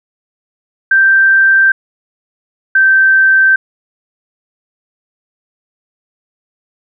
sine tone pair in turn, 1568 / 1555.4 Hz, G6 / G6, 0 / -14 cents, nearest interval unison, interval 14 cents, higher first, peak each -5 dBFS, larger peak neither, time 0.91-1.72 / 2.75-3.56 s, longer neither, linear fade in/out 5 ms, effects none

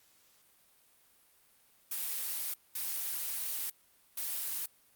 blue noise bursts at uneven times, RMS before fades -36 dBFS, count 3, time 1.91-2.54 / 2.75-3.7 / 4.17-4.66 s, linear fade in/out 5 ms, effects white hiss -66 dBFS RMS until 4.95 s + Opus 48 kbps

